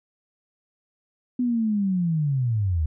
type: linear sweep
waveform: sine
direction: down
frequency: 251.9 to 73.42 Hz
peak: -20 dBFS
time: 1.39-2.86 s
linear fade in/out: 5 ms
effects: none

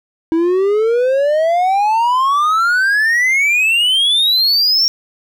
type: exponential sweep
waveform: triangle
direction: up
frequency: 320.7 to 5588 Hz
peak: -9 dBFS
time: 0.32-4.88 s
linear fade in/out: 0 ms
effects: none

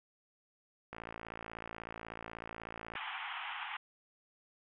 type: click train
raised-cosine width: 0.5 ms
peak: -28 dBFS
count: 115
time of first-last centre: 0.93-2.955 s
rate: 56.3 Hz
type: band-pass noise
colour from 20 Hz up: pink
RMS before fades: -42 dBFS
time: 2.95-3.77 s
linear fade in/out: 5 ms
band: 760 to 3300 Hz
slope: 96 dB/octave
effects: none

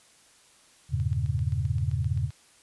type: chord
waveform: sine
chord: E diminished seventh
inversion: none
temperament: equal with one note detuned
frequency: 82.41 / 99.54 / 116.54 / 138.59 Hz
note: E2 / G2 / Bb2 / Db3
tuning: 0 / +27 / 0 / 0 cents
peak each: -30 dBFS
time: 0.89-2.31 s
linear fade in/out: 50 ms
type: click train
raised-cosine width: 0.2 ms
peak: -34 dBFS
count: 11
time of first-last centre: 1-2.305 s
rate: 7.66 Hz
effects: white hiss -58 dBFS RMS until 2.62 s + resampled to 24000 Hz

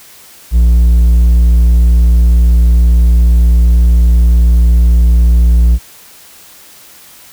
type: tone with hard clipping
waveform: sine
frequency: 59 Hz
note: A#1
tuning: 22 cents sharp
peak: -5 dBFS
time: 0.51-5.79 s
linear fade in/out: 50 ms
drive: 3 dB
effects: white hiss -38 dBFS RMS until 7.32 s

